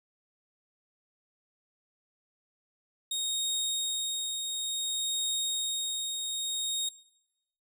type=tone with tremolo; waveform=25% pulse; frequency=3729 Hz; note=A#7; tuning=in tune; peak=-24 dBFS; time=3.11-6.89 s; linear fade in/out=5 ms; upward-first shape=triangle; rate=0.57 Hz; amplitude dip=40%; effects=noise-tail reverb RT60 0.9 s tail -20 dB re dry